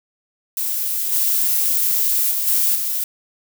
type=noise with level steps; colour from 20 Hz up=violet; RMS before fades=-22 / -18 / -21 / -17 / -22 dBFS; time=0.57-3.04 s; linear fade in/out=2 ms; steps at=1.12 / 2.31 / 2.47 / 2.75 s; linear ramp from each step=5 ms; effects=none